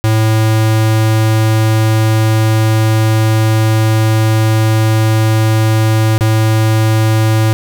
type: tone with dropouts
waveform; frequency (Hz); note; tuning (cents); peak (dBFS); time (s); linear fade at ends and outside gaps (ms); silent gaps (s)
square; 110; A2; 0; -9; 0.04-7.53; 0; 6.18-6.209
effects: none